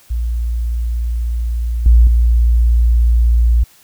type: tone with level steps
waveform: sine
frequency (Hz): 58.27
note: A#1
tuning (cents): 0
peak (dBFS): -15 / -4 / -8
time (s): 0.1-3.64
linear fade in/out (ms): 10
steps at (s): 1.86 / 2.07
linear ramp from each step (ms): 2
effects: white hiss -48 dBFS RMS until 3.83 s